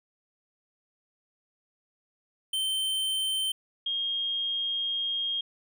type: tone pair in turn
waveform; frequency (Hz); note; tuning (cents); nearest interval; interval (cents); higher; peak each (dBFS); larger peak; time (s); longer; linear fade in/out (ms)
square / sine; 3104 / 3240; G7 / G#7; -18 / -43; minor second; 75; second; -27; neither; 2.53-3.52 / 3.86-5.41; second; 5
effects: none